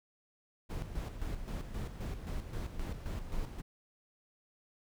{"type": "noise with tremolo", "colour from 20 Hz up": "brown", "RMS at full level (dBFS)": -37, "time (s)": [0.69, 3.62], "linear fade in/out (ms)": 20, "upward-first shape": "square", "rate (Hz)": 3.8, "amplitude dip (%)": 55, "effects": []}